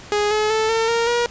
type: tone with pitch steps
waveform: sawtooth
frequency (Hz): 415.3 / 427 / 439 / 451.3 / 464 / 477.1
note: G#4 / G#4 / A4 / A4 / A#4 / A#4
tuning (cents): 0 / +48 / -4 / +44 / -8 / +40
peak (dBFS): -13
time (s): 0.12-1.26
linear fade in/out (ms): 0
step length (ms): 190
effects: pink hiss -40 dBFS RMS until 1.3 s + resampled to 16000 Hz